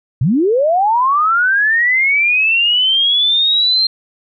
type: linear sweep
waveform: sine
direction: up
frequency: 106.6 to 4186 Hz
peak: -10 dBFS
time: 0.21-3.87 s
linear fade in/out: 5 ms
effects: none